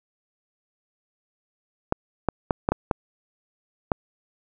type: clicks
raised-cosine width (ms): 1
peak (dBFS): -6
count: 7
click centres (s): 1.924 / 2.287 / 2.508 / 2.689 / 2.72 / 2.912 / 3.918
effects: none